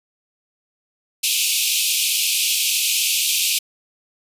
pink high-pass noise, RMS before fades -19 dBFS, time 1.23-3.59 s, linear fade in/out 10 ms, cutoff 2400 Hz, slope 96 dB/octave, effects resampled to 32000 Hz

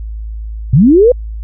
sine linear sweep, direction up, 110 to 517 Hz, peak -3 dBFS, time 0.73-1.12 s, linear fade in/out 5 ms, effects added 54 Hz sine -20 dBFS peak until 1.43 s

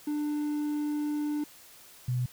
triangle / sine tone pair in turn, 297 / 124.87 Hz, D4 / B2, +20 / +20 cents, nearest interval octave + minor third, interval 1500 cents, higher first, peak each -26 dBFS, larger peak neither, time 0.07-1.44 / 2.08-2.26 s, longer first, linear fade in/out 5 ms, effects white hiss -53 dBFS RMS until 2.32 s

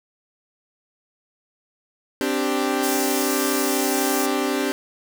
sawtooth chord, C suspended second, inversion none, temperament equal, 261.6 / 293.7 / 392 Hz, C4 / D4 / G4, 0 / 0 / 0 cents, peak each -21 dBFS, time 2.21-4.72 s, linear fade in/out 0 ms
pink high-pass noise, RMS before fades -28 dBFS, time 2.82-4.27 s, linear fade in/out 20 ms, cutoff 4900 Hz, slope 48 dB/octave
effects none

